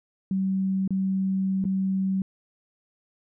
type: tone with dropouts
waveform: sine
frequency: 191.2 Hz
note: G3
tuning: 43 cents flat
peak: -22 dBFS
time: 0.31-2.22 s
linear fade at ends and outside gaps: 2 ms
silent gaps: 0.877-0.906 / 1.642-1.652 s
effects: none